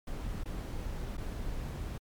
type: noise with dropouts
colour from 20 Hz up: brown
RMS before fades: -37 dBFS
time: 0.07-1.98 s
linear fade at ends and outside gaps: 5 ms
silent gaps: 0.436-0.456 / 1.17-1.178 s
effects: MP3 96 kbps